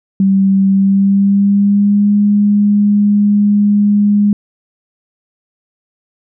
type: tone with pitch glide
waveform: sine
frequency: 194 to 205.5 Hz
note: G3 to G#3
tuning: -18 to -18 cents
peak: -7 dBFS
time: 0.2-4.33 s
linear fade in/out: 2 ms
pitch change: +100 cents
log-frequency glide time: 0.69-2.14 s
effects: none